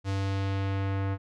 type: tone with low-pass filter sweep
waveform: square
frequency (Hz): 97.6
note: G2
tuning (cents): -7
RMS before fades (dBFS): -29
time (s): 0.04-1.18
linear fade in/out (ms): 50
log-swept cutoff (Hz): 6300 to 1700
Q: 0.97
effects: none